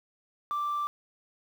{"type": "tone", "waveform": "sine", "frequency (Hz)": 1174.7, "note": "D6", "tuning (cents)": 0, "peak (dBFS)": -26, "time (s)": [0.51, 0.87], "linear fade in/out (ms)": 0, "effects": ["tanh soft clip ceiling -26 dBFS", "9-bit"]}